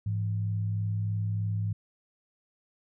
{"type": "tone pair together", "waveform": "sine", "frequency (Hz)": [104.49, 167.7], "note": ["G#2", "E3"], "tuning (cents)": [11, 30], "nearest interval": "minor sixth", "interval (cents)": 819, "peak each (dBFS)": [-27, -38], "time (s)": [0.06, 1.73], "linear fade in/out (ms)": 5, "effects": []}